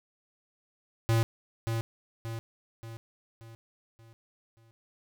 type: tone with echo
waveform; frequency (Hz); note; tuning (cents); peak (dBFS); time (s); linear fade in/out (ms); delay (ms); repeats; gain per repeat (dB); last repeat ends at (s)
square; 113.9; A#2; -40; -23; 1.09-1.23; 0; 580; 6; -6; 4.71
effects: none